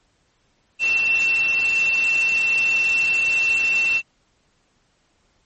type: tone in noise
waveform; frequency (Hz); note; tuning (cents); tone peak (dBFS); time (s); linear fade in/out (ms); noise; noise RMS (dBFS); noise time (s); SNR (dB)
sine; 2693; E7; +36; -16; 0.79-4.02; 50; white; -30; 0.79-4.02; +11
effects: pink hiss -64 dBFS RMS until 5.45 s + MP3 32 kbps